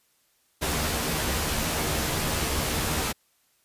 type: noise with comb filter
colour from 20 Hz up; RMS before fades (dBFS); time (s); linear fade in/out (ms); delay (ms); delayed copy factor
pink; -27; 0.61-3.13; 20; 13; +0.6
effects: white hiss -67 dBFS RMS until 3.64 s + resampled to 32000 Hz